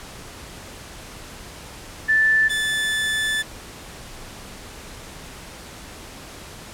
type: tone pair in turn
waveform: sine / 30% pulse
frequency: 1760 / 1747.8 Hz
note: A6 / A6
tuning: 0 / -12 cents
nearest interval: unison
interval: 12 cents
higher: first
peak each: -14 / -18 dBFS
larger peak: first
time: 2.08-2.49 / 2.49-3.43 s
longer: second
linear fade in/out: 20 ms
effects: pink hiss -39 dBFS RMS until 6.73 s + low-pass 11000 Hz 12 dB/octave